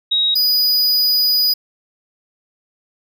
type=tone pair in turn; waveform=sine / square; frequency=3800 / 4940 Hz; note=A#7 / D#8; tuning=+33 / -13 cents; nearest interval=perfect fourth; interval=454 cents; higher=second; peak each=-13 / -13 dBFS; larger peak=neither; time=0.11-0.35 / 0.35-1.54 s; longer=second; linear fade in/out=10 ms; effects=none